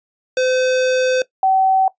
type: tone pair in turn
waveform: square / sine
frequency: 512 / 763.4 Hz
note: C5 / G5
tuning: -38 / -46 cents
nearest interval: perfect fifth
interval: 692 cents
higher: second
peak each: -15 / -11 dBFS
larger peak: second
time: 0.37-1.22 / 1.43-1.88 s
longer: first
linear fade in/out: 2 ms
effects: noise-tail reverb RT60 0.1 s tail -18 dB re dry + resampled to 16000 Hz